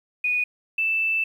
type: tone pair in turn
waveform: sine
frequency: 2471 / 2646 Hz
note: D#7 / E7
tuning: -13 / +6 cents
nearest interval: minor second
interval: 119 cents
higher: second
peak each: -20 dBFS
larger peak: neither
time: 0.24-0.44 / 0.78-1.24 s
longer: second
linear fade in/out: 5 ms
effects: 9-bit